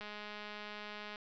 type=click train; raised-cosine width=0.3 ms; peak=-30 dBFS; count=241; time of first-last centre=0.01-1.158 s; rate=209 Hz; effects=resampled to 16000 Hz

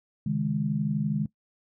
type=chord; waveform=sine; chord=C# suspended second; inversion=none; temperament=equal with one note detuned; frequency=135.66 / 155.56 / 207.7 Hz; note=C#3 / D#3 / G#3; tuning=-37 / 0 / 0 cents; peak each=-31 / -28 / -28 dBFS; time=0.26-1.26 s; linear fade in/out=5 ms; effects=noise-tail reverb RT60 0.1 s tail -19 dB re dry

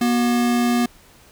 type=tone pair together; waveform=square; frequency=240 / 371 Hz; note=B3 / F#4; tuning=-49 / +5 cents; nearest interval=minor sixth; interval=754 cents; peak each=-17 / -29 dBFS; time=0.01-0.86 s; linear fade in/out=5 ms; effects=pink hiss -50 dBFS RMS until 1.31 s

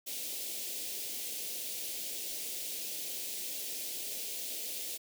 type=band-stop noise; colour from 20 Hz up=white; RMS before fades=-39 dBFS; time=0.06-4.98 s; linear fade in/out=20 ms; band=590 to 2500 Hz; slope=24 dB/octave; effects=high-pass 300 Hz 12 dB/octave

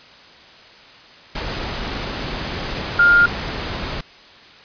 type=tone in noise; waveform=sine; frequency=1409 Hz; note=F6; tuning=15 cents sharp; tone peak=-9 dBFS; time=2.99-3.26 s; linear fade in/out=5 ms; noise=pink; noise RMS=-26 dBFS; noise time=1.35-4.01 s; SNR=+14 dB; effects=white hiss -44 dBFS RMS until 4.64 s + resampled to 11025 Hz

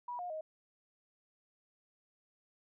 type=tone with pitch steps; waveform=sine; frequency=972 / 713 / 627 Hz; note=B5 / F5 / D#5; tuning=-28 / +36 / +13 cents; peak=-38 dBFS; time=0.08-0.41 s; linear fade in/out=5 ms; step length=110 ms; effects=none

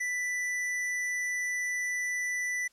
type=tone; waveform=square; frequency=1981 Hz; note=B6; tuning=5 cents sharp; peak=-30 dBFS; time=0-2.68 s; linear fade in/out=10 ms; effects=white hiss -66 dBFS RMS until 2.72 s + low-pass 9000 Hz 12 dB/octave

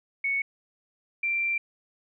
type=tone pair in turn; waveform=sine; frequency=2217 / 2358 Hz; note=C#7 / D7; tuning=0 / +6 cents; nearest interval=minor second; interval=106 cents; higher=second; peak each=-24 dBFS; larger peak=neither; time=0.24-0.42 / 1.23-1.58 s; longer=second; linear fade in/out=5 ms; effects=none

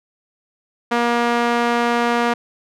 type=tone with band-pass filter; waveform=sawtooth; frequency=237.4 Hz; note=A#3; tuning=32 cents sharp; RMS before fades=-18 dBFS; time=0.91-2.34 s; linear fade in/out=10 ms; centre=1100 Hz; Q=0.69; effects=none

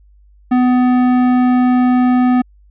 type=tone with tanh clipping; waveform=triangle; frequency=250.2 Hz; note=B3; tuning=23 cents sharp; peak=-11 dBFS; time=0.51-2.42 s; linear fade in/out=10 ms; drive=18 dB; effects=added 50 Hz sine -44 dBFS peak until 2.7 s

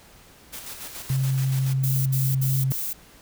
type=noise with tremolo; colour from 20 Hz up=white; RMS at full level=-36 dBFS; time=0.52-1.74 s; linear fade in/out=20 ms; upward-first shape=square; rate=7 Hz; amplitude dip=45%
type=tone; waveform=sine; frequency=133.2 Hz; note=C3; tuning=31 cents sharp; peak=-20 dBFS; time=1.1-2.72 s; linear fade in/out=0 ms
type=noise bursts; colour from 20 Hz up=violet; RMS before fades=-29 dBFS; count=4; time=1.83-2.933 s; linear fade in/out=10 ms; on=230 ms; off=61 ms
effects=pink hiss -51 dBFS RMS until 3.21 s

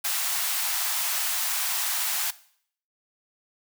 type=high-pass noise; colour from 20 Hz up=white; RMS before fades=-27 dBFS; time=0.04-2.31 s; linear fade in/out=10 ms; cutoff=690 Hz; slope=48 dB/octave; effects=noise-tail reverb RT60 0.6 s tail -18 dB re dry

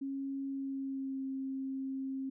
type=tone with pitch glide; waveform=sine; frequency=273.1 to 267.3 Hz; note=C#4 to C4; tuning=-26 to +37 cents; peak=-35 dBFS; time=0.01-2.3 s; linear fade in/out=10 ms; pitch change=-37 cents; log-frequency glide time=0.47-1.23 s; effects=none

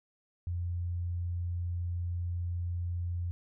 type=tone; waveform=sine; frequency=87.31 Hz; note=F2; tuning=in tune; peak=-31 dBFS; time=0.47-3.31 s; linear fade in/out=0 ms; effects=none

